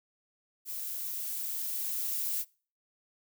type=noise with level ramp; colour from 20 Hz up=violet; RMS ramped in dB=-38 to -32 dBFS; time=0.65-2.45 s; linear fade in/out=50 ms; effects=noise-tail reverb RT60 0.4 s tail -24 dB re dry